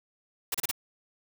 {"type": "noise bursts", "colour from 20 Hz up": "white", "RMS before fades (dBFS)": -29, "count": 4, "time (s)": [0.52, 0.713], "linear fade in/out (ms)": 5, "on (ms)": 25, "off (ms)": 31, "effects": []}